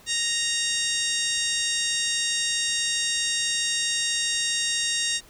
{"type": "harmonic tone", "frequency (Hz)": 932.3, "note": "A#5", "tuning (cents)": 0, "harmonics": [2, 3, 4, 5, 6, 7, 8, 9, 10], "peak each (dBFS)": [-32, -32, -28, -36, -30, -34, -32, -36, -37], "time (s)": [0.06, 5.21], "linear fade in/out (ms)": 50, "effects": ["pink hiss -52 dBFS RMS until 5.29 s"]}